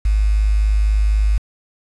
sine tone with quantisation, 52 Hz, G#1, 3 cents sharp, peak -12 dBFS, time 0.05-1.38 s, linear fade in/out 5 ms, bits 6, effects resampled to 24000 Hz

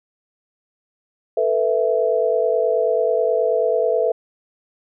sine chord, A suspended second, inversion none, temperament equal with one note detuned, 444.6 / 493.9 / 659.3 Hz, A4 / B4 / E5, +18 / 0 / 0 cents, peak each -20 dBFS, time 1.37-4.12 s, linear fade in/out 5 ms, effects none

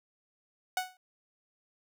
sawtooth tone with exponential decay, 740 Hz, F#5, in tune, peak -22 dBFS, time 0.77-0.97 s, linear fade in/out 2 ms, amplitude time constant 42 ms, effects none

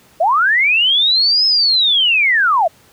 sine linear two-way sweep, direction up then down, 606 to 5200 to 608 Hz, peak -10 dBFS, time 0.2-2.68 s, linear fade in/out 10 ms, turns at 1.46 s, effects pink hiss -49 dBFS RMS until 2.92 s + high-pass 80 Hz 12 dB/octave

